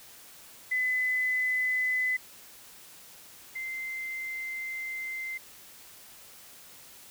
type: tone pair in turn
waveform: sine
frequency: 2013 / 2079 Hz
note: B6 / C7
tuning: +33 / -12 cents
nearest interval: minor second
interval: 55 cents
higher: second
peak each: -25 / -33 dBFS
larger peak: first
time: 0.71-2.17 / 3.55-5.38 s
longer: second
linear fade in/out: 10 ms
effects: white hiss -51 dBFS RMS until 7.1 s